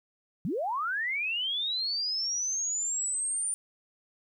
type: linear sweep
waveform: sine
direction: up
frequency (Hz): 140.3 to 9270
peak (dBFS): -28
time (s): 0.45-3.54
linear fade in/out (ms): 0
effects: 11-bit